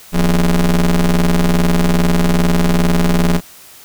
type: ring-modulated tone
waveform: 40% pulse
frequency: 82.41 Hz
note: E2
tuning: in tune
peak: -6 dBFS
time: 0.12-3.41 s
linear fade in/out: 50 ms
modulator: 92.4 Hz
effects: white hiss -40 dBFS RMS until 3.84 s